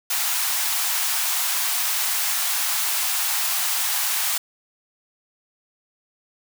white high-pass noise, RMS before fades -23 dBFS, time 0.1-4.38 s, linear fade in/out 5 ms, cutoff 700 Hz, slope 48 dB/octave, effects none

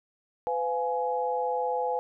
sine chord, F diminished, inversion second, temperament just, 502.9 / 698.5 / 838.1 Hz, Cb5 / F5 / Ab5, +31 / 0 / +16 cents, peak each -29 / -34 / -29 dBFS, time 0.47-1.99 s, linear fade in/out 0 ms, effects none

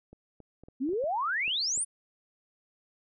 clicks, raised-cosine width 2 ms, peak -36 dBFS, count 9, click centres 0.13 / 0.403 / 0.636 / 0.685 / 0.891 / 0.933 / 1.04 / 1.479 / 1.776 s
sine exponential sweep, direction up, 244.1 to 9956 Hz, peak -27 dBFS, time 0.8-1.85 s, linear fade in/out 20 ms
effects none

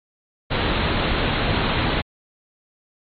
pink low-pass noise, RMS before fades -21 dBFS, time 0.5-2.02 s, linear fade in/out 20 ms, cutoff 4100 Hz, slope 96 dB/octave, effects MP3 32 kbps

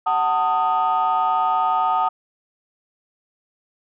sine chord, D# diminished, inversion first, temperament just, 746.7 / 896 / 1244.5 Hz, F#5 / A5 / D#6, +16 / +31 / 0 cents, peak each -20 dBFS, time 0.06-2.09 s, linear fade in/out 10 ms, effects tanh soft clip ceiling -11 dBFS

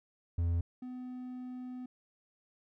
triangle tone pair in turn, 85.1 / 251.6 Hz, F2 / B3, -44 / +32 cents, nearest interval octave + perfect fifth, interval 1876 cents, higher second, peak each -26 / -38 dBFS, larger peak first, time 0.38-0.61 / 0.82-1.86 s, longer second, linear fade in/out 5 ms, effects none

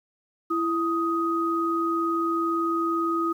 sine tone pair together, 333.2 / 1251.1 Hz, E4 / D#6, +19 / +9 cents, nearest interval octave + major seventh, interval 2290 cents, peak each -25 dBFS, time 0.5-3.33 s, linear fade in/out 10 ms, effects 9-bit

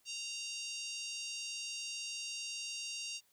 harmonic tone with a mistuned harmonic, 927 Hz, A#5, 10 cents flat, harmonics 3 / 4 / 5 / 6 / 7 / 8 / 9 / 10, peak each -44 / -52 / -45 / -48 / -48 / -55 / -54 / -57 dBFS, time 0.05-3.21 s, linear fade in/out 50 ms, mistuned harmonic 6, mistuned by +22 cents, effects white hiss -72 dBFS RMS until 3.32 s

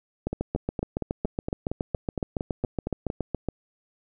two click trains, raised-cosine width 2 ms, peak -15 / -13 dBFS, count 13 / 24, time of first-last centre 0.33-3.101 / 0.27-3.487 s, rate 4.33 / 7.15 Hz, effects none

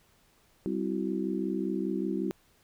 harmonic tone with a mistuned harmonic, 65.41 Hz, C2, in tune, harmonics 3 / 4 / 5 / 6, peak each -33 / -35 / -33 / -35 dBFS, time 0.66-2.31 s, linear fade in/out 0 ms, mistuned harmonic 6, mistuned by -87 cents, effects pink hiss -65 dBFS RMS until 2.63 s

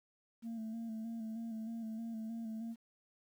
sine tone with vibrato, 225 Hz, A3, 39 cents sharp, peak -37 dBFS, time 0.42-2.76 s, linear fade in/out 50 ms, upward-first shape square, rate 3.2 Hz, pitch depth 32 cents each way, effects tanh soft clip ceiling -38 dBFS + 11-bit

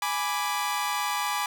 sawtooth chord, G# diminished, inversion none, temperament equal, 830.6 / 987.8 / 1174.7 Hz, G#5 / B5 / D6, 0 / 0 / 0 cents, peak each -27 dBFS, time 0.02-1.46 s, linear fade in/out 2 ms, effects none

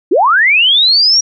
sine linear sweep, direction up, 286.5 to 5720 Hz, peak -6 dBFS, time 0.11-1.21 s, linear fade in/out 10 ms, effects none

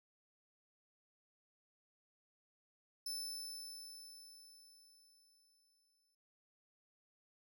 sawtooth tone with exponential decay, 5274 Hz, E8, in tune, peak -37 dBFS, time 3.06-6.15 s, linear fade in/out 5 ms, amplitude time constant 670 ms, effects none

